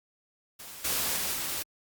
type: noise with level steps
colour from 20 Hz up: white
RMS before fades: -44 / -29 / -31 / -33 dBFS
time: 0.59-1.63 s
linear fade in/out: 10 ms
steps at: 0.84 / 1.16 / 1.33 s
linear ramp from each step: 10 ms
effects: Opus 48 kbps